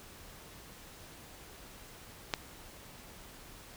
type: click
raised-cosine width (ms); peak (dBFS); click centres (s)
0.2; -12; 2.338
effects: pink hiss -52 dBFS RMS until 3.76 s